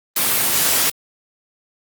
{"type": "noise", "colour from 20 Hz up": "white", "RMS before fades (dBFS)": -17, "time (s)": [0.16, 0.9], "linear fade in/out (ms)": 5, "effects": ["high-pass 100 Hz 12 dB/octave", "Opus 24 kbps"]}